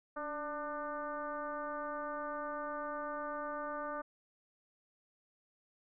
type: tone with frequency modulation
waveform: sine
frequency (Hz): 892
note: A5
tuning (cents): +23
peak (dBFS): -37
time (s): 0.16-4.02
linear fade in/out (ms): 10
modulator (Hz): 302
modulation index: 1.8
effects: none